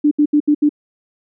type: tone bursts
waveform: sine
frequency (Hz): 295.6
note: D4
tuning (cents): +11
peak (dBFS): -9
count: 5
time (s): 0.04-0.693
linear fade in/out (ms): 10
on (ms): 73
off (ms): 72
effects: none